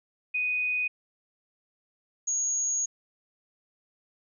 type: tone pair in turn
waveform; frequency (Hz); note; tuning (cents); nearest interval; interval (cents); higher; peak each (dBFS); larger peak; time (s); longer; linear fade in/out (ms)
sine; 2489 / 6645; D#7 / G#8; 0 / 0; octave + perfect fourth; 1700; second; -25; neither; 0.34-0.88 / 2.27-2.86; second; 10
effects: none